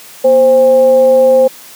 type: tone with frequency modulation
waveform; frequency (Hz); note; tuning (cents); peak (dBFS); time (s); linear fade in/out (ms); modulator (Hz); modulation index
sine; 523.3; C5; 0; -4; 0.24-1.48; 10; 285; 0.32
effects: white hiss -35 dBFS RMS until 1.75 s + high-pass 150 Hz 12 dB/octave